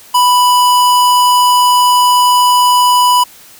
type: tone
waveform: square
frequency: 989 Hz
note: B5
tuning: 2 cents sharp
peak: -7 dBFS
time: 0.14-3.24 s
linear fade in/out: 10 ms
effects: white hiss -39 dBFS RMS until 3.59 s